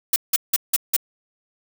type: noise bursts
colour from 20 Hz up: blue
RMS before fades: -17 dBFS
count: 5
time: 0.13-0.965 s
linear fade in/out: 5 ms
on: 31 ms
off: 170 ms
effects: none